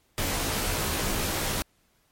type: noise with comb filter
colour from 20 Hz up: pink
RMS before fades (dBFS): -28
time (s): 0.18-1.62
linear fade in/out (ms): 0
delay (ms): 17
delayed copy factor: -0.85
effects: pink hiss -67 dBFS RMS until 2.11 s + MP3 64 kbps